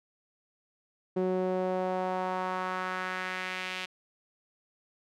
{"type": "tone with band-pass filter sweep", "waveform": "sawtooth", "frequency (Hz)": 184.8, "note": "F#3", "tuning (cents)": -2, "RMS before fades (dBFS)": -32, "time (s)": [1.16, 3.86], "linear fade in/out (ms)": 10, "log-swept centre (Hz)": [380, 2800], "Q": 1.8, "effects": []}